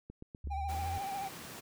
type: click train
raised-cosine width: 3 ms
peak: -33 dBFS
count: 4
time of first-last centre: 0.1-0.473 s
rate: 8.05 Hz
type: exponential sweep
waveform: sine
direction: up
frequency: 69.3 to 87.9 Hz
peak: -36 dBFS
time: 0.44-0.98 s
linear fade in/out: 5 ms
type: tone with vibrato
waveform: triangle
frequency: 787 Hz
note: G5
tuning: 7 cents sharp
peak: -34 dBFS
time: 0.5-1.29 s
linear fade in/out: 20 ms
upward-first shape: sine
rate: 14 Hz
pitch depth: 46 cents each way
type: high-pass noise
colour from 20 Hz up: pink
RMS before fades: -47 dBFS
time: 0.68-1.61 s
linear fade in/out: 20 ms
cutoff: 120 Hz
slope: 12 dB/octave
effects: none